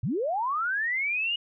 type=linear sweep; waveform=sine; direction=up; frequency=91.1 to 2908 Hz; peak=-25 dBFS; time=0.03-1.36 s; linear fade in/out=5 ms; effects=none